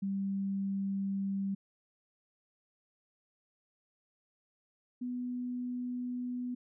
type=tone pair in turn; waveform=sine; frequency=196 / 247.4 Hz; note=G3 / B3; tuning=0 / +3 cents; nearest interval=major third; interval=403 cents; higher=second; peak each=-31 / -34 dBFS; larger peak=first; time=0.02-1.55 / 5.01-6.55 s; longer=second; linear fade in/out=10 ms; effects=none